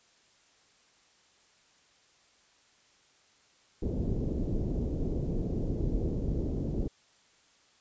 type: low-pass noise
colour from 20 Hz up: pink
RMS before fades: -31 dBFS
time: 3.82-6.88 s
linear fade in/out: 10 ms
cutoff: 430 Hz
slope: 24 dB/octave
effects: white hiss -64 dBFS RMS until 7.8 s + resampled to 16000 Hz